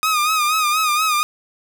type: tone with vibrato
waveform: sawtooth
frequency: 1239 Hz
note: D#6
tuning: 8 cents flat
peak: -12 dBFS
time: 0.03-1.23 s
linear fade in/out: 0 ms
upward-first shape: sine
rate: 4.2 Hz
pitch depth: 67 cents each way
effects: 9-bit